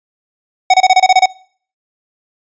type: tone bursts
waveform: square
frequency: 747 Hz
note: F#5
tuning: 16 cents sharp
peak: -5 dBFS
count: 9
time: 0.7-1.259 s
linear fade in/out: 5 ms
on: 39 ms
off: 26 ms
effects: noise-tail reverb RT60 0.5 s tail -22 dB re dry + resampled to 16000 Hz